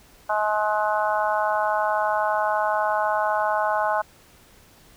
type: harmonic tone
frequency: 211.9 Hz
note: G#3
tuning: 35 cents sharp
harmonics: 3 / 4 / 5 / 6 / 7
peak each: -25 / -24 / -27 / -31 / -29 dBFS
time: 0.29-4.02 s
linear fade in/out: 10 ms
effects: pink hiss -53 dBFS RMS until 4.96 s